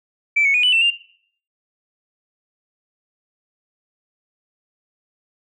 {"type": "tone with pitch steps", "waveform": "sine", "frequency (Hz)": [2324, 2212, 2464, 2981, 2686, 2795], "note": ["D7", "C#7", "D#7", "F#7", "E7", "F7"], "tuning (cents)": [-19, -4, -17, 12, 32, 1], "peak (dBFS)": -12, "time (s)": [0.36, 0.906], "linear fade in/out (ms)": 10, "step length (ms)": 91, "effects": ["noise-tail reverb RT60 0.6 s tail -19 dB re dry", "tanh soft clip ceiling -8 dBFS"]}